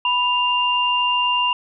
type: tone pair together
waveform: sine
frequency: 986 / 2794 Hz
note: B5 / F7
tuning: -3 / 0 cents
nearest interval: octave + tritone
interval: 1803 cents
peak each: -19 dBFS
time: 0.05-1.53 s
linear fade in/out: 2 ms
effects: none